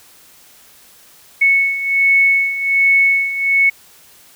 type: beating tone pair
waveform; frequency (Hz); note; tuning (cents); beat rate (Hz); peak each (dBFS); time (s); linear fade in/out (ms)
sine; 2207 / 2208.3; C#7 / C#7; -8 / -7; 1.3; -17 / -12; 1.41-3.7; 10
effects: white hiss -46 dBFS RMS until 4.35 s